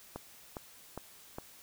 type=click train; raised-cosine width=1 ms; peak=-25 dBFS; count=4; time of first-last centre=0.16-1.384 s; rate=2.45 Hz; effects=white hiss -56 dBFS RMS until 1.62 s